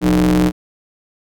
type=ring-modulated tone; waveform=45% pulse; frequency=63 Hz; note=B1; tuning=35 cents sharp; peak=-8 dBFS; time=0.01-0.52 s; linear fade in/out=50 ms; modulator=243 Hz; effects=none